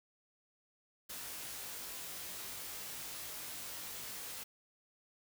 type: noise with comb filter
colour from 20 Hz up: white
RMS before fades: -45 dBFS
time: 1.09-4.44 s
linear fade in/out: 10 ms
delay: 20 ms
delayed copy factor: +0.6
effects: none